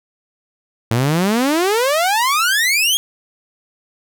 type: exponential sweep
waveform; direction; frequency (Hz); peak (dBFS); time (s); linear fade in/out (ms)
sawtooth; up; 110 to 3322; -10; 0.91-2.97; 0
effects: none